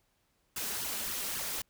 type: noise with flanger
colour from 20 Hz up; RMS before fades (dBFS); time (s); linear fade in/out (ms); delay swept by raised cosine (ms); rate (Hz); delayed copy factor
white; -36; 0.56-1.62; 5; 0.62 to 5.12; 3.7; +0.7
effects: pink hiss -74 dBFS RMS until 1.69 s